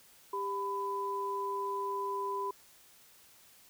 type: tone pair together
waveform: sine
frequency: 396.9 / 1000 Hz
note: G4 / B5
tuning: +22 / +21 cents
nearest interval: octave + major third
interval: 1599 cents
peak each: -37 / -34 dBFS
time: 0.33-2.51 s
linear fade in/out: 5 ms
effects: white hiss -60 dBFS RMS until 3.69 s